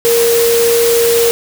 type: tone in noise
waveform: sine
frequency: 466.9 Hz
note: A#4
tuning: 3 cents sharp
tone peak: -9 dBFS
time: 0.05-1.31 s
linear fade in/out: 0 ms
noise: white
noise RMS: -17 dBFS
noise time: 0.05-1.31 s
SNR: +5 dB
effects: none